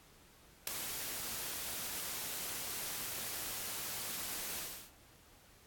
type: noise with ADSR envelope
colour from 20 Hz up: white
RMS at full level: -30 dBFS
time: 0.67-4.92 s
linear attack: 4 ms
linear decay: 4 ms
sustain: -11 dB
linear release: 350 ms
effects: pink hiss -62 dBFS RMS until 5.66 s + AAC 64 kbps